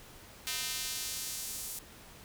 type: tone with high-pass filter sweep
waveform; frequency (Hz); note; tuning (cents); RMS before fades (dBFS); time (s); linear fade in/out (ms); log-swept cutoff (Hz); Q
square; 140.5; C#3; +24; -38; 0.47-1.79; 0; 3000 to 8600; 0.81
effects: pink hiss -53 dBFS RMS until 2.24 s